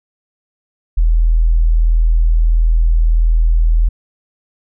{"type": "tone", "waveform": "sine", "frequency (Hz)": 40.76, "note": "E1", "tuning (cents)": -19, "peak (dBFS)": -8, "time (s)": [0.97, 3.89], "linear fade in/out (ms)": 10, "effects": []}